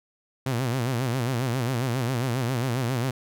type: tone with vibrato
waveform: sawtooth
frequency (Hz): 124.5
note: B2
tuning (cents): +14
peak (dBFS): -20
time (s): 0.46-3.11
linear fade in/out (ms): 5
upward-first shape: sine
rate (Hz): 7.4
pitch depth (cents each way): 140
effects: none